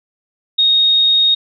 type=tone; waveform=sine; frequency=3729 Hz; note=A#7; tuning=in tune; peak=-9 dBFS; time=0.58-1.35 s; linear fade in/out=10 ms; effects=none